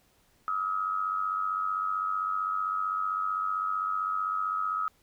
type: tone with amplitude modulation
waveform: sine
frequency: 1277 Hz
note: D#6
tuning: 45 cents sharp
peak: -24 dBFS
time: 0.48-4.88 s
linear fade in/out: 0 ms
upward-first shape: sine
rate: 95.6 Hz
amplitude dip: 70%
effects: pink hiss -66 dBFS RMS until 5.02 s